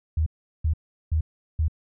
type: tone bursts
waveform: sine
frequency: 78.7 Hz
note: D#2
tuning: 20 cents sharp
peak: -19 dBFS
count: 4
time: 0.17-1.682 s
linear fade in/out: 5 ms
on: 93 ms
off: 380 ms
effects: none